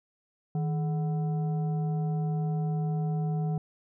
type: tone with frequency modulation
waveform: sine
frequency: 157.5 Hz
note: D#3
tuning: 21 cents sharp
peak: -26 dBFS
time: 0.55-3.58 s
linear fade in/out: 2 ms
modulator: 583 Hz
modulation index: 0.38
effects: none